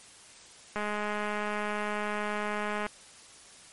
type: click train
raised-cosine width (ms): 0.5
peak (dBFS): -18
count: 441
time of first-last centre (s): 0.76-2.865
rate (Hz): 209
effects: white hiss -52 dBFS RMS until 3.72 s + MP3 48 kbps